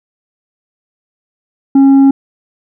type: tone with tanh clipping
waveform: sine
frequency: 273 Hz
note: C#4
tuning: 26 cents flat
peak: -4 dBFS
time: 1.75-2.11 s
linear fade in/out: 5 ms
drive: 4 dB
effects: none